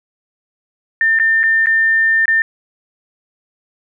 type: tone with dropouts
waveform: sine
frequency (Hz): 1800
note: A6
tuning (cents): +39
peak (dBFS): -10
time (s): 1.01-2.42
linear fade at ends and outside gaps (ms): 1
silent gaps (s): 1.189-1.198 / 1.432-1.437 / 1.659-1.669 / 2.256-2.28
effects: none